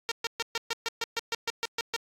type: tone bursts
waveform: 5% pulse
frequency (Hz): 460.2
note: A#4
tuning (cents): -22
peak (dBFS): -16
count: 13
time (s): 0.09-1.962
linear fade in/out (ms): 0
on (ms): 24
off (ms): 130
effects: low-pass 9000 Hz 12 dB/octave + AAC 48 kbps